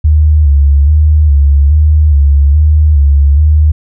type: tone with vibrato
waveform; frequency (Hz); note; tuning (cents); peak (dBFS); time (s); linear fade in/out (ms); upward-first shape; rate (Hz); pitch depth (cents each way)
sine; 73.42; D2; 0; -3; 0.04-3.72; 10; square; 1.2; 64
effects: none